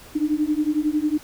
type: beating tone pair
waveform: sine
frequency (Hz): 297.3 / 308.3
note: D4 / D#4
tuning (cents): +21 / -16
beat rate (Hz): 11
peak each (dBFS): -22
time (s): 0.15-1.18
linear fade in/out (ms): 10
effects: pink hiss -45 dBFS RMS until 1.23 s